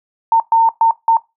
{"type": "tone bursts at uneven times", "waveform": "sine", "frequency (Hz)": 909, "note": "A#5", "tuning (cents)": -44, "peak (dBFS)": -7, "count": 4, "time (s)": [[0.32, 0.4], [0.52, 0.69], [0.81, 0.91], [1.08, 1.17]], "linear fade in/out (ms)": 2, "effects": ["noise-tail reverb RT60 0.2 s tail -20 dB re dry"]}